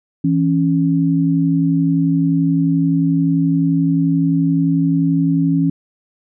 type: tone pair together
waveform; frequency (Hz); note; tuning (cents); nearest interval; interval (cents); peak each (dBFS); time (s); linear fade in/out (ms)
sine; 164.81 / 276.3; E3 / C#4; 0 / -6; major sixth; 894; -15; 0.24-5.7; 5
effects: none